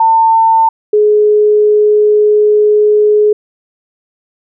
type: tone pair in turn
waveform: sine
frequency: 899 / 421.1 Hz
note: A5 / G#4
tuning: +37 / +24 cents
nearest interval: octave + minor second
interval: 1313 cents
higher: first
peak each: -5 dBFS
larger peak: neither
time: 0-0.69 / 0.93-3.33 s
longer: second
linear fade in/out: 5 ms
effects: none